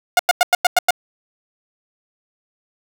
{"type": "tone bursts", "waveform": "sawtooth", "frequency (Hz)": 716, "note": "F5", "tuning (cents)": 43, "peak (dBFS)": -6, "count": 7, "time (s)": [0.17, 0.907], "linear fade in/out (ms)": 2, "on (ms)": 23, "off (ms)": 96, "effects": []}